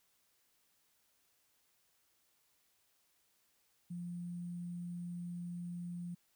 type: tone with sample-and-hold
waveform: sine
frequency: 174.61 Hz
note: F3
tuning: in tune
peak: -40 dBFS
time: 3.9-6.15 s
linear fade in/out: 10 ms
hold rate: 8820 Hz
effects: white hiss -75 dBFS RMS until 6.35 s